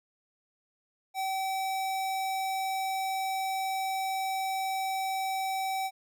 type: tone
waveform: square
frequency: 767 Hz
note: G5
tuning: 38 cents flat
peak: -30 dBFS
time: 1.14-5.91 s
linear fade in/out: 50 ms
effects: none